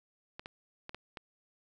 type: clicks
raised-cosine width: 0.3 ms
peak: -26 dBFS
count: 5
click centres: 0.395 / 0.459 / 0.894 / 0.946 / 1.172 s
effects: none